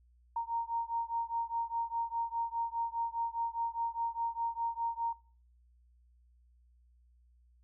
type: beating tone pair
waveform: sine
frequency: 925 / 929.9 Hz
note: A#5 / A#5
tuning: -14 / -5 cents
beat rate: 4.9 Hz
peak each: -36 / -36 dBFS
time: 0.36-5.13 s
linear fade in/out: 5 ms
effects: noise-tail reverb RT60 0.5 s tail -22 dB re dry + added 60 Hz sine -62 dBFS peak until 7.63 s